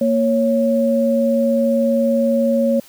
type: tone pair together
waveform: sine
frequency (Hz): 232.5 / 553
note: A#3 / C#5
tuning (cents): -4 / -4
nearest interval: octave + minor third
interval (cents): 1500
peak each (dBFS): -16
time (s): 0.01-2.8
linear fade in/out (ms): 5
effects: white hiss -46 dBFS RMS until 2.88 s